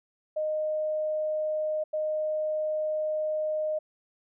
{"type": "tone bursts at uneven times", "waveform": "sine", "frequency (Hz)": 617, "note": "D#5", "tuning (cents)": -15, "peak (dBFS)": -26, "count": 2, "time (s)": [[0.36, 1.84], [1.93, 3.79]], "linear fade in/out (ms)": 10, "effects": []}